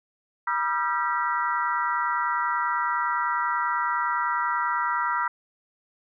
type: tone cluster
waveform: sine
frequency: 964 / 1209 / 1359 / 1570 / 1942 Hz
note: B5 / D6 / F6 / G6 / B6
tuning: -42 / +50 / -48 / +2 / -30 cents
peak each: -27 / -31 / -27 / -33 / -33 dBFS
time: 0.47-5.28 s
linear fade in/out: 5 ms
effects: none